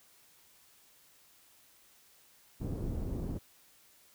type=low-pass noise; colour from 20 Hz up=pink; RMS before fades=-36 dBFS; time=2.6-3.39 s; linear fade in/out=20 ms; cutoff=310 Hz; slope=12 dB/octave; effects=white hiss -63 dBFS RMS until 4.14 s